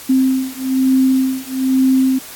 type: beating tone pair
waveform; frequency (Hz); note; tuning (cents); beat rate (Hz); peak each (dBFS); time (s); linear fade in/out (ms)
sine; 261.6 / 262.7; C4 / C4; 0 / +7; 1.1; -15; 0.09-2.19; 10
effects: white hiss -34 dBFS RMS until 2.35 s + AAC 64 kbps